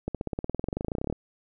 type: accelerating click train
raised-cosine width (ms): 2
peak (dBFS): -16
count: 25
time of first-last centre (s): 0.08-1.126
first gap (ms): 67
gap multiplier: 0.96
effects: none